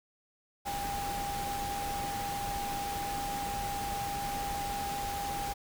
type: tone in noise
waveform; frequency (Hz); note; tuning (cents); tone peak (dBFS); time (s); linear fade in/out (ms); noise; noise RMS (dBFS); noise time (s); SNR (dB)
sine; 804; G5; +44; -34; 0.65-5.54; 20; pink; -39; 0.65-5.54; +2
effects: none